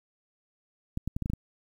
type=clicks; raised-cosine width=5 ms; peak=-18 dBFS; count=7; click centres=0.974 / 1.076 / 1.165 / 1.223 / 1.259 / 1.3 / 1.335 s; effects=9-bit